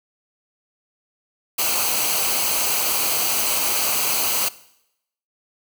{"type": "noise with comb filter", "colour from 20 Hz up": "white", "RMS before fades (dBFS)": -21, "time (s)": [1.58, 4.49], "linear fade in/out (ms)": 10, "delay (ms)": 0.56, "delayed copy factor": -0.6, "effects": ["noise-tail reverb RT60 0.8 s tail -19 dB re dry"]}